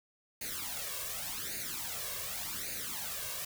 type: noise with flanger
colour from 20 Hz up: white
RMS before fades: -39 dBFS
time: 0.41-3.45 s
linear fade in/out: 5 ms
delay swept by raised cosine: 0.45 to 1.85 ms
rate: 0.87 Hz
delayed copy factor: +0.8
effects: none